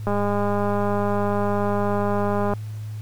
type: click train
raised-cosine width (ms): 1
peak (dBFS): -11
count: 504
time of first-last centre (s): 0.07-2.536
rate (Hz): 204
effects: added 107 Hz sine -29 dBFS peak until 3.01 s + pink hiss -51 dBFS RMS until 3.01 s